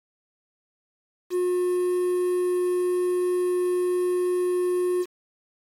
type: tone with quantisation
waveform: triangle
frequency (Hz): 359.9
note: F#4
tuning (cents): -48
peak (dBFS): -19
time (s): 1.3-5.06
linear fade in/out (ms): 50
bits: 7
effects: AAC 48 kbps